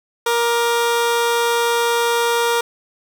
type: tone pair together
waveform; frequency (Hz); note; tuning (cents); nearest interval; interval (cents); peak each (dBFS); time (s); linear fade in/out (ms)
20% pulse; 470 / 1184.3; A#4 / D6; +14 / +14; octave + major third; 1600; -11 / -21; 0.26-2.61; 5
effects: none